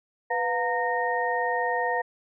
sine tone cluster, 495 / 711 / 920 / 1849 Hz, B4 / F5 / A#5 / A#6, +4 / +31 / -23 / -15 cents, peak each -29 dBFS, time 0.3-2.02 s, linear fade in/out 10 ms, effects none

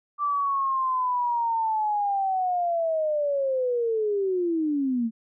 sine linear sweep, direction down, 1174.7 to 220 Hz, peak -22 dBFS, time 0.18-5.11 s, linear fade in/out 50 ms, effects none

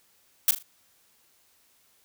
blue noise with echo, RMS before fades -19 dBFS, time 0.48-0.51 s, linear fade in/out 2 ms, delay 39 ms, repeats 3, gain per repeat -10 dB, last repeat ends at 0.627 s, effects white hiss -64 dBFS RMS until 2.04 s

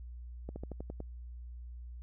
slowing click train, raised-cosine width 2 ms, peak -28 dBFS, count 7, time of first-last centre 0.49-1.004 s, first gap 70 ms, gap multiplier 1.08, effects added 60 Hz sine -43 dBFS peak until 2.02 s

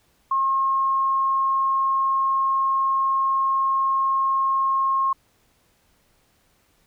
sine tone, 1076 Hz, C6, 48 cents sharp, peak -18 dBFS, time 0.31-5.13 s, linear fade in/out 5 ms, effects pink hiss -63 dBFS RMS until 6.86 s

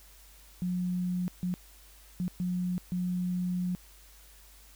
sine tone bursts at uneven times, 180 Hz, F#3, 47 cents flat, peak -28 dBFS, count 5, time 0.62-1.28 / 1.43-1.54 / 2.2-2.28 / 2.4-2.78 / 2.92-3.75 s, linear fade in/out 0 ms, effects added 50 Hz sine -55 dBFS peak until 4.75 s + white hiss -57 dBFS RMS until 4.75 s

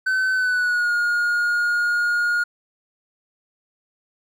triangle tone with pitch glide, 1524 to 1430.2 Hz, G6 to F6, -49 to +41 cents, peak -16 dBFS, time 0.06-2.44 s, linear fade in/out 10 ms, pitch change -110 cents, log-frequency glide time 0.33-0.92 s, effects none

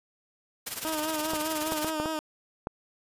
white noise with tremolo, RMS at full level -32 dBFS, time 0.66-1.91 s, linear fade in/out 10 ms, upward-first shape sine, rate 19 Hz, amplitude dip 75%
15% pulse tone with vibrato, 311.1 Hz, D#4, in tune, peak -23 dBFS, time 0.85-2.19 s, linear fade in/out 0 ms, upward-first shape sine, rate 5 Hz, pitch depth 46 cents each way
clicks, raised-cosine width 1 ms, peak -17 dBFS, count 6, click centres 1.335 / 1.721 / 1.846 / 2 / 2.058 / 2.671 s
effects resampled to 32000 Hz

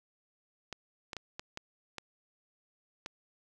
clicks, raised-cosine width 0.2 ms, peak -22 dBFS, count 7, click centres 0.727 / 1.132 / 1.167 / 1.395 / 1.574 / 1.983 / 3.061 s, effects none

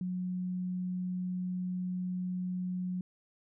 sine tone, 182 Hz, F#3, 28 cents flat, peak -32 dBFS, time 0.01-3.01 s, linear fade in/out 2 ms, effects none

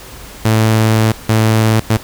sawtooth tone bursts at uneven times, 110.3 Hz, A2, 5 cents sharp, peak -5 dBFS, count 3, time 0.45-1.12 / 1.29-1.8 / 1.9-1.97 s, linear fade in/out 5 ms, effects added 50 Hz sine -39 dBFS peak until 2.03 s + pink hiss -34 dBFS RMS until 2.03 s

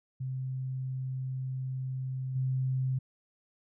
sine tone with level steps, 130.5 Hz, C3, 4 cents flat, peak -32 / -27 dBFS, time 0.2-2.99 s, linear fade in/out 10 ms, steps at 2.35 s, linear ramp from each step 10 ms, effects none

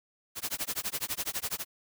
white noise with tremolo, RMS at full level -31 dBFS, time 0.35-1.65 s, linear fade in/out 50 ms, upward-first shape sine, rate 12 Hz, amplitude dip 100%, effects none

